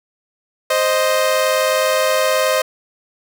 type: tone pair together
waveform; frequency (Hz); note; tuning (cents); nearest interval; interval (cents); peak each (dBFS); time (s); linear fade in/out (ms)
sawtooth; 523 / 622; C5 / D#5; -1 / -1; minor third; 300; -13; 0.7-2.62; 5
effects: none